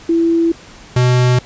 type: tone pair in turn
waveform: sine / square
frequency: 333.1 / 124.77 Hz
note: E4 / B2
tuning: +18 / +18 cents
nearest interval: octave + perfect fourth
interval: 1700 cents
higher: first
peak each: -10 dBFS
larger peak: neither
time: 0.09-0.52 / 0.96-1.39 s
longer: neither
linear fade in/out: 5 ms
effects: pink hiss -39 dBFS RMS until 1.45 s + resampled to 16000 Hz